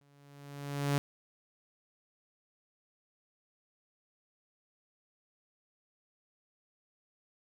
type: tone with exponential growth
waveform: sawtooth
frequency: 142.1 Hz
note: C#3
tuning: 43 cents sharp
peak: -22 dBFS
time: 0.01-0.98 s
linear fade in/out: 0 ms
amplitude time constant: 210 ms
effects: none